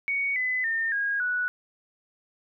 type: tone with pitch steps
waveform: sine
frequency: 2234 / 2013 / 1814.6 / 1635.4 / 1473.9 Hz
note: C#7 / B6 / A#6 / G#6 / F#6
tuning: +13 / +33 / -47 / -27 / -7 cents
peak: -24 dBFS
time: 0.08-1.48 s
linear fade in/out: 0 ms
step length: 280 ms
effects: none